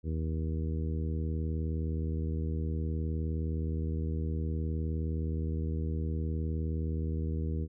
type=harmonic tone; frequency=79.4 Hz; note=D#2; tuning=36 cents sharp; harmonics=1 / 2 / 3 / 4 / 5 / 6; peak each=-31 / -37 / -41 / -43 / -45 / -47 dBFS; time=0.03-7.68 s; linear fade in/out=50 ms; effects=none